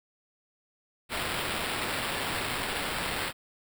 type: noise with sample-and-hold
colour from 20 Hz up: violet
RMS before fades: -32 dBFS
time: 1.09-3.33 s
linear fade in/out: 50 ms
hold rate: 6300 Hz
effects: none